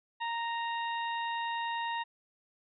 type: harmonic tone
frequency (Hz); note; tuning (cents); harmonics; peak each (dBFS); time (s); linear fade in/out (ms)
930; A#5; -4; 1 / 2 / 3 / 4; -33 / -39 / -43 / -45; 0.2-2.04; 20
effects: none